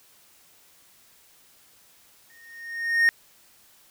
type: tone with exponential growth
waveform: triangle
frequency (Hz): 1848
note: A#6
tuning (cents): -16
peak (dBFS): -12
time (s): 2.3-3.09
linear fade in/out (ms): 0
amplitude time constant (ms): 170
effects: white hiss -57 dBFS RMS until 3.9 s